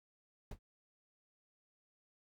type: noise with exponential decay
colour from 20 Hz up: brown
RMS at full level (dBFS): -36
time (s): 0.51-0.59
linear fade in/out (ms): 5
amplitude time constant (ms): 17
effects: none